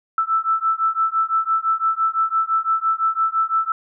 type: beating tone pair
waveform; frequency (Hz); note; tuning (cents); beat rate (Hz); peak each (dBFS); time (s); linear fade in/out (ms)
sine; 1318.5 / 1324.4; E6 / E6; 0 / +8; 5.9; -20; 0.18-3.72; 2
effects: none